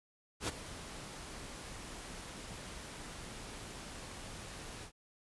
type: noise with ADSR envelope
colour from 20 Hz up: pink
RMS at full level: -34 dBFS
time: 0.4-4.92 s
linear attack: 82 ms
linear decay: 21 ms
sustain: -13 dB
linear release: 86 ms
effects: resampled to 24000 Hz